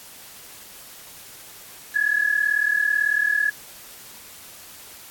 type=tone pair together; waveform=sine; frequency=1672 / 1710.1 Hz; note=G#6 / A6; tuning=+11 / -50 cents; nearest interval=unison; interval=39 cents; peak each=-21 dBFS; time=1.94-3.51 s; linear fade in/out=20 ms; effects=white hiss -43 dBFS RMS until 5.1 s + AAC 64 kbps